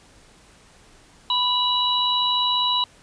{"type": "tone cluster", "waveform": "sine", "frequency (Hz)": [994, 2933, 3908], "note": ["B5", "F#7", "B7"], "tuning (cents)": [11, -16, -19], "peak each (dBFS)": [-23, -26, -21], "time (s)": [1.3, 2.84], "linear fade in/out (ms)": 2, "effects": ["pink hiss -52 dBFS RMS until 3.02 s", "resampled to 22050 Hz"]}